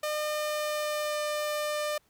sawtooth tone with pitch glide, 605 to 599.4 Hz, D#5 to D5, -49 to +35 cents, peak -25 dBFS, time 0.03-1.98 s, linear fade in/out 5 ms, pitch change -16 cents, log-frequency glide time 0.29-1.32 s, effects pink hiss -68 dBFS RMS until 2.09 s

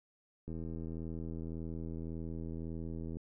click train, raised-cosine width 3 ms, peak -30 dBFS, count 221, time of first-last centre 0.48-3.169 s, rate 81.8 Hz, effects none

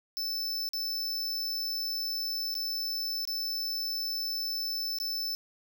square tone with dropouts, 5280 Hz, E8, 2 cents sharp, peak -31 dBFS, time 0.17-5.35 s, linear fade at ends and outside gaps 0 ms, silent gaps 0.689-0.734 / 2.542-2.552 / 3.252-3.275 / 4.986-5.001 s, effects none

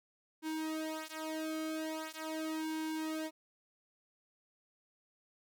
sawtooth tone with flanger, 315.4 Hz, D#4, 24 cents sharp, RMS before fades -39 dBFS, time 0.42-3.31 s, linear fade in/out 50 ms, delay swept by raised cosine 1.5 to 4.3 ms, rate 0.42 Hz, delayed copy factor -1, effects none

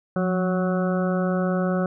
harmonic tone with a mistuned harmonic, 185 Hz, F#3, in tune, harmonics 1 / 2 / 3 / 4 / 6 / 7 / 8, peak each -22 / -29 / -27 / -34 / -38 / -34 / -36 dBFS, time 0.16-1.86 s, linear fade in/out 2 ms, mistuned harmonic 1, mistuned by -50 cents, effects none

